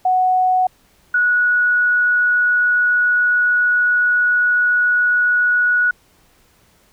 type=tone pair in turn; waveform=sine; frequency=740 / 1463.4 Hz; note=F#5 / F#6; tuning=0 / -20 cents; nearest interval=octave; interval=1180 cents; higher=second; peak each=-12 dBFS; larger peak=neither; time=0.05-0.67 / 1.14-5.91 s; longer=second; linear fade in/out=5 ms; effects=pink hiss -55 dBFS RMS until 6.92 s